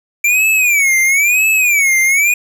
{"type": "tone with vibrato", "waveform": "square", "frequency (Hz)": 2336, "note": "D7", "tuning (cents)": -10, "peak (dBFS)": -10, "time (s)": [0.24, 2.34], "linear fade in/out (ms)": 5, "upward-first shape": "sine", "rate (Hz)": 1, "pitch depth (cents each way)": 190, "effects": []}